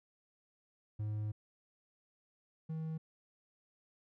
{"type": "tone pair in turn", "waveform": "triangle", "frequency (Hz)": [106.3, 159.27], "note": ["G#2", "D#3"], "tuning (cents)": [41, 41], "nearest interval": "perfect fifth", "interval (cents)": 700, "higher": "second", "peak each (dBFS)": [-33, -35], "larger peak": "first", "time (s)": [[0.99, 1.32], [2.69, 2.98]], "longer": "first", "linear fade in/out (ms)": 10, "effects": []}